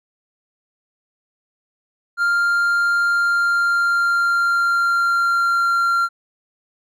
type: tone with pitch glide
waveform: triangle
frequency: 1396.9 to 1380.1 Hz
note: F6 to F6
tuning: 0 to -21 cents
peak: -13 dBFS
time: 2.17-6.09 s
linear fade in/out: 50 ms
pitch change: -21 cents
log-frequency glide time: 3.03-5.86 s
effects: none